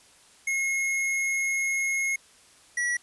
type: tone pair in turn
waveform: square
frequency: 2163 / 1934.9 Hz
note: C#7 / B6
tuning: -43 / -36 cents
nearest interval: major second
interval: 193 cents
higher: first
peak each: -25 dBFS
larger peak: neither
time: 0.47-2.16 / 2.77-2.97 s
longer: first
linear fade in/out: 5 ms
effects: white hiss -56 dBFS RMS until 3.02 s + resampled to 24000 Hz